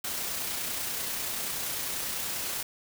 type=noise with amplitude modulation; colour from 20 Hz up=white; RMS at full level=-32 dBFS; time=0.04-2.63 s; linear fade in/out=5 ms; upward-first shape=sine; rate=30.2 Hz; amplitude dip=25%; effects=none